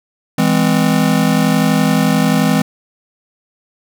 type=chord; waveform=square; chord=E augmented; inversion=none; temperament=just; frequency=164.81 / 206 / 257.5 Hz; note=E3 / G#3 / B#3; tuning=0 / -14 / -28 cents; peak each=-16 dBFS; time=0.38-2.62 s; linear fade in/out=5 ms; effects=none